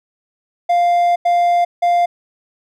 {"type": "tone bursts at uneven times", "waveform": "triangle", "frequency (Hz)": 698.5, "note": "F5", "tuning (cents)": 0, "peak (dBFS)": -9, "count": 3, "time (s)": [[0.69, 1.16], [1.25, 1.65], [1.82, 2.06]], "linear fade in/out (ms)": 10, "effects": []}